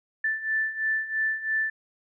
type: beating tone pair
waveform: sine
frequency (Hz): 1760 / 1763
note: A6 / A6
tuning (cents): 0 / +3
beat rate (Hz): 3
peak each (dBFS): -30 / -26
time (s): 0.24-1.7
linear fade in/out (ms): 5
effects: none